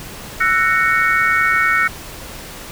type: chord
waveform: sine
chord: F# dominant seventh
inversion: third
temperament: just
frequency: 1332 / 1480 / 1850 / 2220 Hz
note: E6 / F#6 / A#6 / C#7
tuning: +18 / 0 / -14 / +2 cents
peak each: -18 dBFS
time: 0.4-1.88 s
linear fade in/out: 10 ms
effects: pink hiss -33 dBFS RMS until 2.71 s